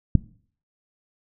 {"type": "click", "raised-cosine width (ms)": 5, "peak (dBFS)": -3, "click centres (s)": 0.153, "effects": ["noise-tail reverb RT60 0.5 s tail -20 dB re dry"]}